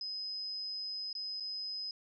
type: tone with dropouts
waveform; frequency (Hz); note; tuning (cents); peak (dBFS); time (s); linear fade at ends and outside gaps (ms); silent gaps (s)
sine; 5050; D#8; +25; -37; 0.01-1.91; 2; 1.129-1.151 / 1.4-1.405
effects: none